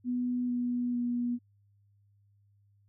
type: tone with pitch steps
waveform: sine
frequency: 246.9 / 244.3 / 241.8 Hz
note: B3 / B3 / B3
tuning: 0 / -19 / -36 cents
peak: -28 dBFS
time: 0.04-1.39 s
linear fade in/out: 50 ms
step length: 450 ms
effects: added 101 Hz sine -63 dBFS peak until 2.88 s